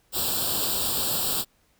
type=noise with comb filter; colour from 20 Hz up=white; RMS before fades=-26 dBFS; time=0.12-1.45 s; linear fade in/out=50 ms; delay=0.24 ms; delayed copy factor=+1; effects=pink hiss -65 dBFS RMS until 1.79 s